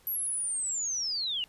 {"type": "linear sweep", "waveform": "sine", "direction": "down", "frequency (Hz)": [11840, 2788], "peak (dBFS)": -29, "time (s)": [0.07, 1.44], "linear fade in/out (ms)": 0, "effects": ["pink hiss -61 dBFS RMS until 1.48 s", "resampled to 32000 Hz"]}